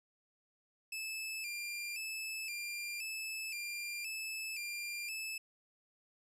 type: tone with vibrato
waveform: sawtooth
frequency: 2500 Hz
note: D#7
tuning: 8 cents sharp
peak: -36 dBFS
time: 0.92-5.38 s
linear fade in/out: 5 ms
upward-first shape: square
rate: 0.96 Hz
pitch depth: 78 cents each way
effects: resampled to 32000 Hz